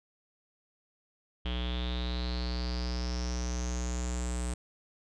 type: tone with low-pass filter sweep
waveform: square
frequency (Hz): 61.1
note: B1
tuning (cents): -18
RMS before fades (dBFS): -33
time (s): 1.45-4.54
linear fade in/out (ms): 5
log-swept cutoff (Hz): 3200 to 8300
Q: 8.9
effects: none